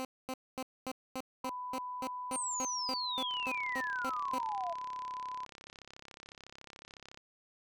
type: tone bursts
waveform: 15% pulse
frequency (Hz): 260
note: C4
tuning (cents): -11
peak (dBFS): -30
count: 16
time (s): 0-4.384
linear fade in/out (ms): 0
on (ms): 49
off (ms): 240
type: tone with pitch glide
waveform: sine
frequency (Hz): 996 to 1005.2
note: B5 to B5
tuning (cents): +14 to +30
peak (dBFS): -38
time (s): 1.44-5.45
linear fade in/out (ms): 2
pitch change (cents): +16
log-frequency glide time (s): 3.14-5.07
type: exponential sweep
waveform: sine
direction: down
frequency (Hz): 9070 to 659.3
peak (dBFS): -35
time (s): 2.32-4.74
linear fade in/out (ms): 20
type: click train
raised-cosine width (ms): 0.2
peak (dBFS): -32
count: 132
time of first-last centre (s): 3.31-7.174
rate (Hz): 33.9
effects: none